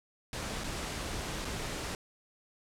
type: noise with dropouts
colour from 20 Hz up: pink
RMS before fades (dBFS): -37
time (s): 0.33-1.95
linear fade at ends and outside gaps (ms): 1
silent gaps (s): 0.637-0.641 / 1.447-1.451
effects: low-pass 9000 Hz 12 dB/octave